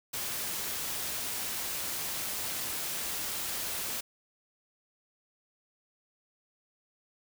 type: noise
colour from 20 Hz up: white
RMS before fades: -35 dBFS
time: 0.13-4.01 s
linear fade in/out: 10 ms
effects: none